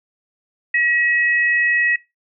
sine tone pair together, 1915 / 2556 Hz, A#6 / D#7, +46 / +46 cents, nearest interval perfect fourth, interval 500 cents, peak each -15 / -23 dBFS, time 0.74-1.96 s, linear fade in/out 5 ms, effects noise-tail reverb RT60 0.2 s tail -19 dB re dry

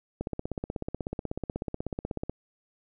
click train, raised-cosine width 2 ms, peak -18 dBFS, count 35, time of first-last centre 0.21-2.296 s, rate 16.3 Hz, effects none

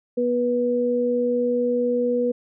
sine tone pair together, 243.6 / 487.9 Hz, B3 / B4, -24 / -21 cents, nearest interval octave, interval 1203 cents, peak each -24 / -20 dBFS, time 0.17-2.32 s, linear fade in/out 10 ms, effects none

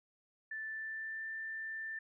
sine tone with pitch glide, 1760 to 1779.4 Hz, A6 to A6, 0 to +19 cents, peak -39 dBFS, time 0.51-1.99 s, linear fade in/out 5 ms, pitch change +19 cents, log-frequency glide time 0.65-1.26 s, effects none

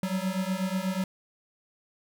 square beating tone pair, 184.3 / 192.5 Hz, F#3 / G3, -7 / -31 cents, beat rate 8.2 Hz, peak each -31 / -31 dBFS, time 0.03-1.04 s, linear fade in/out 2 ms, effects none

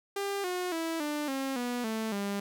sawtooth tone with pitch steps, 398.8 / 361.5 / 327.7 / 297 / 269.3 / 244.1 / 221.2 / 200.6 Hz, G4 / F#4 / E4 / D4 / C#4 / B3 / A3 / G3, +30 / -40 / -10 / +20 / -50 / -20 / +9 / +40 cents, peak -27 dBFS, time 0.16-2.4 s, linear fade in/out 5 ms, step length 280 ms, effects none

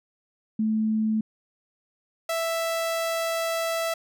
sine / sawtooth tone pair in turn, 218.1 / 660.4 Hz, A3 / E5, -15 / +3 cents, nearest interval octave + perfect fifth, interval 1918 cents, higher second, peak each -21 / -21 dBFS, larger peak neither, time 0.59-1.21 / 2.29-3.94 s, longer second, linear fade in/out 5 ms, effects none

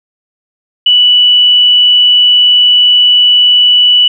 sine tone, 2959 Hz, F#7, 1 cent flat, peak -3 dBFS, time 0.86-4.08 s, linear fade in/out 5 ms, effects none

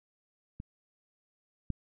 clicks, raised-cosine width 5 ms, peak -28 / -20 dBFS, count 2, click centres 0.601 / 1.703 s, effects none

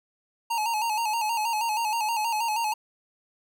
square tone with vibrato, 889 Hz, A5, 18 cents sharp, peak -25 dBFS, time 0.5-2.74 s, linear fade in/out 10 ms, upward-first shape square, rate 6.3 Hz, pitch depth 71 cents each way, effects none

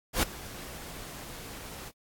pink noise with ADSR envelope, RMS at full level -23 dBFS, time 0.13-1.92 s, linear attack 99 ms, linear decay 6 ms, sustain -20 dB, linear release 44 ms, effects AAC 64 kbps

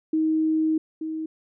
sine tone pair in turn, 315.5 / 316.6 Hz, D#4 / D#4, +24 / +30 cents, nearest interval unison, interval 6 cents, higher second, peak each -19 / -27 dBFS, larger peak first, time 0.13-0.78 / 1.01-1.26 s, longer first, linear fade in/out 5 ms, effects none

